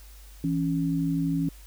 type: tone pair together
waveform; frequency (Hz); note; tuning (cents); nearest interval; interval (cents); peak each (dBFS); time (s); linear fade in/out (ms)
sine; 165.01 / 277.2; E3 / C#4; +2 / 0; major sixth; 898; -26; 0.44-1.49; 2
effects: added 50 Hz sine -45 dBFS peak until 1.66 s + white hiss -54 dBFS RMS until 1.66 s